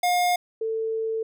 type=tone pair in turn; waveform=square / sine; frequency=713 / 445.5 Hz; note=F5 / A4; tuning=+36 / +22 cents; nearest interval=minor sixth; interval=814 cents; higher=first; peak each=-20 / -24 dBFS; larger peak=first; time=0.03-0.36 / 0.61-1.23 s; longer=second; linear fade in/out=5 ms; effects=none